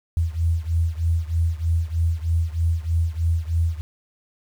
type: beating tone pair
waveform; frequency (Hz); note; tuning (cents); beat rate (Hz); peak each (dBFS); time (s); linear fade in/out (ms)
sine; 81.8 / 85; E2 / F2; -13 / -46; 3.2; -21 / -23; 0.17-3.81; 0
effects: 8-bit